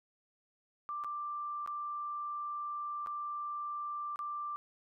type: tone with dropouts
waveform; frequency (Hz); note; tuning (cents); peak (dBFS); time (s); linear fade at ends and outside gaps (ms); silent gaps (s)
sine; 1180; D6; +8; -36; 0.89-4.56; 0; 1.038-1.045 / 1.662-1.675 / 3.062-3.071 / 4.159-4.191
effects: none